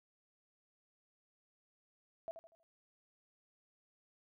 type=tone with echo; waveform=sine; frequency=661 Hz; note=E5; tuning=5 cents sharp; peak=-39 dBFS; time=2.28-2.31 s; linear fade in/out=0 ms; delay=80 ms; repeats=4; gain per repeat=-9 dB; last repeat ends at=2.63 s; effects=none